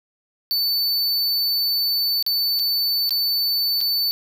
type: tone with dropouts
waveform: square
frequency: 4510 Hz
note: C#8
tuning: 29 cents sharp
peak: -19 dBFS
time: 0.51-4.11 s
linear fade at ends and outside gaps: 0 ms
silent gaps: 2.226-2.264 / 2.591-2.596 / 3.093-3.107 / 3.806-3.812 s
effects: none